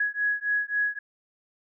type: beating tone pair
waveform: sine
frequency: 1670 / 1673.7 Hz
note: G#6 / G#6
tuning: +9 / +13 cents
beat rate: 3.7 Hz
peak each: -27 dBFS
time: 0-0.99 s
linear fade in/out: 5 ms
effects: none